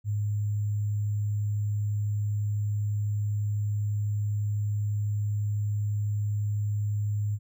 sine tone with sample-and-hold, 104 Hz, G#2, 3 cents sharp, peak -25 dBFS, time 0.04-7.39 s, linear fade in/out 50 ms, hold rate 7350 Hz, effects none

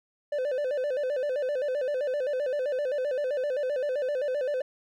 triangle tone with vibrato, 547 Hz, C#5, 23 cents flat, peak -24 dBFS, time 0.32-4.62 s, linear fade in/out 5 ms, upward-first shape square, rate 7.7 Hz, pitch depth 120 cents each way, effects none

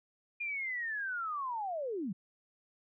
sine linear sweep, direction down, 2435 to 165.3 Hz, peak -34 dBFS, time 0.4-2.13 s, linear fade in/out 10 ms, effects none

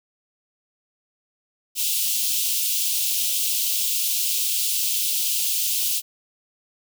white high-pass noise, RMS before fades -23 dBFS, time 1.75-6.02 s, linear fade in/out 50 ms, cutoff 2700 Hz, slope 48 dB/octave, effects none

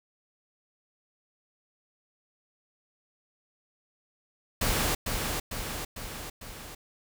pink noise with echo, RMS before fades -27 dBFS, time 4.61-4.95 s, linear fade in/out 5 ms, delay 450 ms, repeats 4, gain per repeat -4 dB, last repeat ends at 6.75 s, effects none

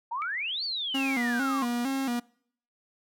sine exponential two-way sweep, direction up then down, 886 to 4657 to 1027 Hz, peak -29 dBFS, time 0.11-1.65 s, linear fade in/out 10 ms, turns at 0.64 s
sine tone with exponential decay, 2270 Hz, C#7, 41 cents sharp, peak -32 dBFS, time 0.22-0.34 s, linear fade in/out 0 ms, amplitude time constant 24 ms
45% pulse tone with vibrato, 254.5 Hz, C4, 48 cents flat, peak -27 dBFS, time 0.94-2.2 s, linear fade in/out 10 ms, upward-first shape square, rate 2.2 Hz, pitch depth 100 cents each way
effects noise-tail reverb RT60 0.6 s tail -24 dB re dry

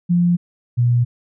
sine tone pair in turn, 174.61 / 120.82 Hz, F3 / B2, 0 / -38 cents, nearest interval tritone, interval 638 cents, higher first, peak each -12 dBFS, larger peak neither, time 0.09-0.37 / 0.77-1.05 s, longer neither, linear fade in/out 20 ms, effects none

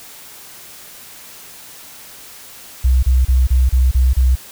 sine tone bursts, 63.8 Hz, C2, 43 cents flat, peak -9 dBFS, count 7, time 2.84-4.356 s, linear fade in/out 10 ms, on 190 ms, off 31 ms, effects white hiss -38 dBFS RMS until 4.51 s

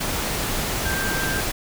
sine tone in noise, 1577 Hz, G6, 10 cents sharp, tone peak -26 dBFS, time 0.85-1.41 s, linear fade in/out 10 ms, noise pink, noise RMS -25 dBFS, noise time 0-1.52 s, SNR -4 dB, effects none

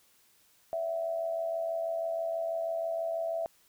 sine tone with amplitude modulation, 661 Hz, E5, 5 cents sharp, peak -27 dBFS, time 0.73-3.46 s, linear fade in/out 0 ms, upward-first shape sine, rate 86.2 Hz, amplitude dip 60%, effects white hiss -65 dBFS RMS until 3.68 s

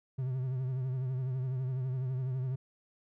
triangle tone with vibrato, 129.3 Hz, C3, 20 cents flat, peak -29 dBFS, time 0.18-2.56 s, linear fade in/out 10 ms, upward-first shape triangle, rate 12 Hz, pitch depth 72 cents each way, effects none

